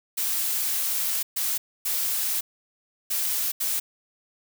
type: noise bursts at uneven times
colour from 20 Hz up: blue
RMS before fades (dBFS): -26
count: 5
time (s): 0.17-1.23 / 1.36-1.58 / 1.85-2.41 / 3.1-3.52 / 3.6-3.8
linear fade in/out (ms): 10
effects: none